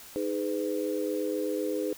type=chord; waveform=sine; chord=G# minor; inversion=second; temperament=equal with one note detuned; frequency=311.1 / 415.3 / 503.1 Hz; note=D#4 / G#4 / B4; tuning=0 / 0 / +32 cents; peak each=-32 dBFS; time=0.16-1.93 s; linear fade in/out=0 ms; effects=white hiss -48 dBFS RMS until 1.97 s